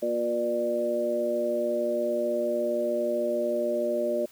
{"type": "harmonic tone with a mistuned harmonic", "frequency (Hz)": 118.9, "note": "A#2", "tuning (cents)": 35, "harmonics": [2, 3, 4, 5], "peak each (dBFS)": [-34, -31, -34, -26], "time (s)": [0.02, 4.26], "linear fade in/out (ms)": 10, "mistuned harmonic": 4, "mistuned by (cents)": 20, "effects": ["white hiss -55 dBFS RMS until 4.31 s"]}